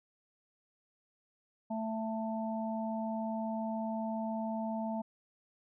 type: harmonic tone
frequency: 221.8 Hz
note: A3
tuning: 14 cents sharp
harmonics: 1 / 3 / 4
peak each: -35 / -39 / -41 dBFS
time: 1.7-5.02 s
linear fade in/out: 10 ms
effects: none